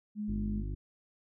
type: tone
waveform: sine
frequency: 210 Hz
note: G#3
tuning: 19 cents sharp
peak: -33 dBFS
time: 0.15-0.64 s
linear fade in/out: 50 ms
type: harmonic tone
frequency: 50.3 Hz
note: G1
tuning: 45 cents sharp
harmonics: 1 / 2 / 3 / 5 / 6 / 7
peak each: -35 / -41 / -45 / -49 / -51 / -52 dBFS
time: 0.28-0.75 s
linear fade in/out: 10 ms
effects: none